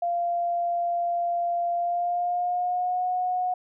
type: tone with pitch glide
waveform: sine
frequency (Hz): 693 to 729.1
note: F5 to F#5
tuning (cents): -14 to -26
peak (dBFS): -23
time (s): 0.02-3.54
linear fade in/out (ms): 5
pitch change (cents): +88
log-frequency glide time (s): 1.74-3.05
effects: none